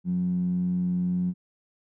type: tone with band-pass filter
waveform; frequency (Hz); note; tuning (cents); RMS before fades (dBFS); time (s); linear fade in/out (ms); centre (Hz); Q
15% pulse; 89.9; F#2; -49; -26; 0.04-1.34; 50; 180; 9.9
effects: none